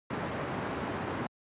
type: band-pass noise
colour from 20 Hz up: pink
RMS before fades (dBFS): -35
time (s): 0.1-1.27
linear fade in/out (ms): 5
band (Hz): 120 to 1600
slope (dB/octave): 12
effects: high-pass 60 Hz 12 dB/octave + resampled to 8000 Hz